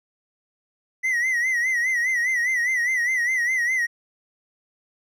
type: tone with vibrato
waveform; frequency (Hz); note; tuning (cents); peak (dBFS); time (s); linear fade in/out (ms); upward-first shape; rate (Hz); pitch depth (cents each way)
triangle; 1975.5; B6; 0; -18; 1.03-3.87; 20; sine; 4.9; 98
effects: none